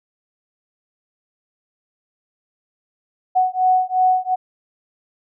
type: beating tone pair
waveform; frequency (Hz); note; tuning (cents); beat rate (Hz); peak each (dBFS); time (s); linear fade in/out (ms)
sine; 740 / 742.8; F#5 / F#5; 0 / +7; 2.8; -17; 3.35-4.36; 20
effects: none